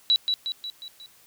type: tone with echo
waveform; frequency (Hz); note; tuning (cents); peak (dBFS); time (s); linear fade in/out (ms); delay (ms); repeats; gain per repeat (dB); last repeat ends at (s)
sine; 3923; B7; -12; -16; 0.1-0.16; 0; 180; 5; -5; 1.06
effects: white hiss -56 dBFS RMS until 1.26 s